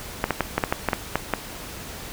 clicks, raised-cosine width 0.5 ms, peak -5 dBFS, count 10, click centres 0.241 / 0.307 / 0.407 / 0.58 / 0.638 / 0.725 / 0.887 / 0.932 / 1.156 / 1.337 s, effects pink hiss -37 dBFS RMS until 2.12 s

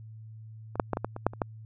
clicks, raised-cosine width 1 ms, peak -23 / -8 / -13 / -15 / -15 / -23 / -8 / -28 / -12 dBFS, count 9, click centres 0.756 / 0.798 / 0.933 / 0.971 / 1.046 / 1.164 / 1.266 / 1.335 / 1.418 s, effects added 110 Hz sine -43 dBFS peak until 1.65 s

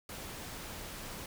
pink noise, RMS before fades -44 dBFS, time 0.09-1.26 s, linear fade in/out 2 ms, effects none

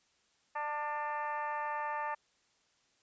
harmonic tone with a mistuned harmonic, 297.6 Hz, D4, 23 cents sharp, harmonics 2 / 3 / 4 / 5 / 6 / 7 / 8 / 9, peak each -44 / -36 / -41 / -52 / -42 / -54 / -54 / -57 dBFS, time 0.55-2.15 s, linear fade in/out 10 ms, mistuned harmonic 5, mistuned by -56 cents, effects white hiss -72 dBFS RMS until 3.02 s + resampled to 16000 Hz

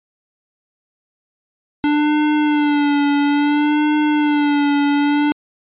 square tone with vibrato, 293.7 Hz, D4, in tune, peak -14 dBFS, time 1.84-5.32 s, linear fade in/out 0 ms, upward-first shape sine, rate 0.59 Hz, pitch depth 42 cents each way, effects resampled to 8000 Hz

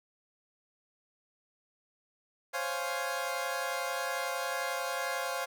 20% pulse chord, Db major seventh, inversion third, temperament equal, 523.3 / 554.4 / 698.5 / 830.6 Hz, C5 / Db5 / F5 / Ab5, 0 / 0 / 0 / 0 cents, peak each -32 / -34 / -32 / -35 dBFS, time 2.53-5.46 s, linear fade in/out 20 ms, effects none

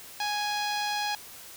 sawtooth tone with low-pass filter, 830.6 Hz, G#5, in tune, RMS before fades -30 dBFS, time 0.2-1.15 s, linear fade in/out 2 ms, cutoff 4800 Hz, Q 2.3, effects white hiss -46 dBFS RMS until 1.56 s

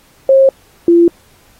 sine tone pair in turn, 537 / 341.5 Hz, C5 / F4, +45 / -39 cents, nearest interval minor sixth, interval 784 cents, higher first, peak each -4 dBFS, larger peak neither, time 0.29-0.49 / 0.88-1.08 s, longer neither, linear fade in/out 2 ms, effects pink hiss -49 dBFS RMS until 1.59 s + AAC 48 kbps

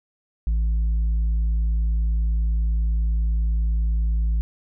sine tone with tanh clipping, 55 Hz, A1, in tune, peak -19 dBFS, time 0.47-4.41 s, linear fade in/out 0 ms, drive 3 dB, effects none

